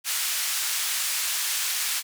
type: band-pass noise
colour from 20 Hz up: white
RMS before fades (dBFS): -27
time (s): 0.04-2.03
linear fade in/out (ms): 50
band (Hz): 1400 to 12000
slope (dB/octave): 12
effects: none